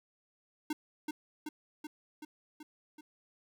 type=tone with echo; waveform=square; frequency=304.2 Hz; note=D#4; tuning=39 cents flat; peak=-32 dBFS; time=0.7-0.73 s; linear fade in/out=5 ms; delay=380 ms; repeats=6; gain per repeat=-3 dB; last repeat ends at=3.01 s; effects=none